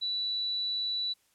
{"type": "tone", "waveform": "sine", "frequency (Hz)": 3951, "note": "B7", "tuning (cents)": 0, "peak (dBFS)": -29, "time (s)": [0.01, 1.14], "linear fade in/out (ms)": 20, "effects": ["white hiss -69 dBFS RMS until 1.34 s", "low-pass 12000 Hz 12 dB/octave"]}